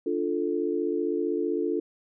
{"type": "chord", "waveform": "sine", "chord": "D minor", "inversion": "none", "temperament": "equal", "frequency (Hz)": [293.7, 349.2, 440], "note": ["D4", "F4", "A4"], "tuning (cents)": [0, 0, 0], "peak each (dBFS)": [-30, -28, -29], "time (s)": [0.06, 1.8], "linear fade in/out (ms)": 5, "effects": []}